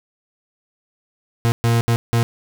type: tone bursts at uneven times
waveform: 40% pulse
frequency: 116.7 Hz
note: A#2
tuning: 2 cents sharp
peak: -13 dBFS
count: 4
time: 1.45-1.52 / 1.64-1.81 / 1.88-1.96 / 2.13-2.23 s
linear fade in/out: 0 ms
effects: none